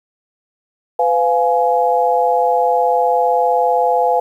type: chord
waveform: sine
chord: F diminished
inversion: second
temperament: just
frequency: 502.9 / 698.5 / 838.1 Hz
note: Cb5 / F5 / Ab5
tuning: +31 / 0 / +16 cents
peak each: -16 dBFS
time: 0.99-4.2 s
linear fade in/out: 5 ms
effects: 8-bit